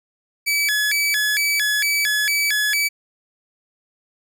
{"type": "tone with vibrato", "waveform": "sawtooth", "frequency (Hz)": 1975.5, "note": "B6", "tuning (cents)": 0, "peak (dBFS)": -14, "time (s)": [0.46, 2.89], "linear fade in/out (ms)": 20, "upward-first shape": "square", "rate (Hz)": 2.2, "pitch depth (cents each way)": 260, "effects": []}